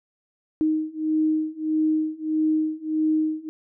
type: beating tone pair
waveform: sine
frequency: 311.1 / 312.7 Hz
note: D#4 / D#4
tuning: 0 / +9 cents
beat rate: 1.6 Hz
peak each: -24 / -23 dBFS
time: 0.61-3.49 s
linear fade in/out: 0 ms
effects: none

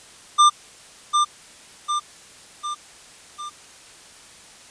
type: tone with echo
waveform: square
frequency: 1195 Hz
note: D6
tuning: 30 cents sharp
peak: -11 dBFS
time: 0.38-0.5 s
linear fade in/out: 20 ms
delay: 750 ms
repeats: 4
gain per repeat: -5 dB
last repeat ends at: 3.5 s
effects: white hiss -46 dBFS RMS until 4.7 s + resampled to 22050 Hz

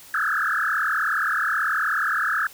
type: tone with frequency modulation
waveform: sine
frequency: 1496 Hz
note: F#6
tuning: 19 cents sharp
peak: -20 dBFS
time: 0.14-2.47 s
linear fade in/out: 2 ms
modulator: 38.8 Hz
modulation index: 6.1
effects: white hiss -46 dBFS RMS until 2.53 s

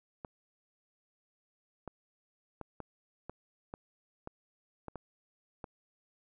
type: clicks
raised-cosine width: 1 ms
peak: -27 dBFS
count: 10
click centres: 0.248 / 1.877 / 2.613 / 2.803 / 3.296 / 3.739 / 4.274 / 4.883 / 4.957 / 5.642 s
effects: none

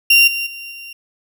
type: tone with level steps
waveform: 35% pulse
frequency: 2768 Hz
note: F7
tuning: 16 cents flat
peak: -6 / -18 / -28 / -30 dBFS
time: 0.1-0.93 s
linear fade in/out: 5 ms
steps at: 0.27 / 0.46 / 0.71 s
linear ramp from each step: 10 ms
effects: none

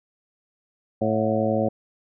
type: harmonic tone with a mistuned harmonic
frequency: 110 Hz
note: A2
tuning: in tune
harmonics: 1 / 2 / 3 / 4 / 5 / 6 / 7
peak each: -29 / -25 / -29 / -30 / -24 / -30 / -30 dBFS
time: 1.01-1.69 s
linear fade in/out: 10 ms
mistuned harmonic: 7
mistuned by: -84 cents
effects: none

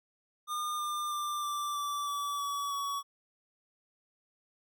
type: tone with pitch steps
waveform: square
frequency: 1212 / 1199.5 / 1187.1 / 1174.8 / 1162.6 / 1150.6 / 1138.7 / 1126.9 Hz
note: D#6 / D6 / D6 / D6 / D6 / D6 / C#6 / C#6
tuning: -46 / +36 / +18 / 0 / -18 / -36 / +46 / +28 cents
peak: -33 dBFS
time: 0.47-3.03 s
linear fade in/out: 50 ms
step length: 320 ms
effects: none

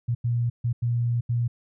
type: tone bursts at uneven times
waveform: sine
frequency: 119.1 Hz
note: A#2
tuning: 38 cents sharp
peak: -21 dBFS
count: 5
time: 0.08-0.15 / 0.24-0.5 / 0.64-0.73 / 0.82-1.21 / 1.29-1.48 s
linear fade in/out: 10 ms
effects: none

